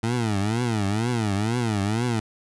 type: tone with vibrato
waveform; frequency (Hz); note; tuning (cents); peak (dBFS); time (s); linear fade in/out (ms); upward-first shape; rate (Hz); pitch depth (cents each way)
20% pulse; 110; A2; 0; -17; 0.03-2.2; 5; triangle; 2.1; 230
effects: resampled to 24000 Hz